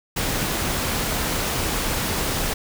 pink noise, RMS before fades -24 dBFS, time 0.16-2.54 s, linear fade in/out 10 ms, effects none

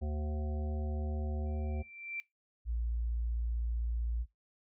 harmonic tone, 75.2 Hz, D2, 42 cents sharp, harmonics 1 / 3 / 5 / 7 / 9 / 10, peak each -33 / -43 / -47 / -50 / -52 / -53 dBFS, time 0.01-1.83 s, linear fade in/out 20 ms
sine tone with exponential growth, 2349 Hz, D7, in tune, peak -35 dBFS, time 1.46-2.2 s, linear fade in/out 0 ms, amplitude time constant 160 ms
sine tone, 57.8 Hz, A#1, 14 cents flat, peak -31 dBFS, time 2.65-4.26 s, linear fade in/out 50 ms
effects noise-tail reverb RT60 0.2 s tail -22 dB re dry

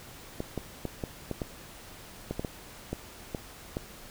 clicks, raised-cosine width 2 ms, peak -18 dBFS, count 12, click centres 0.404 / 0.577 / 0.853 / 1.038 / 1.313 / 1.418 / 2.31 / 2.395 / 2.448 / 2.93 / 3.348 / 3.769 s, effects pink hiss -48 dBFS RMS until 4.1 s

